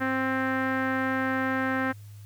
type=tone with low-pass filter; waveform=sawtooth; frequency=262.6 Hz; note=C4; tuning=6 cents sharp; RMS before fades=-27 dBFS; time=0-1.93 s; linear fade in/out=20 ms; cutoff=1700 Hz; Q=4.3; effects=added 103 Hz sine -42 dBFS peak until 2.25 s + white hiss -59 dBFS RMS until 2.25 s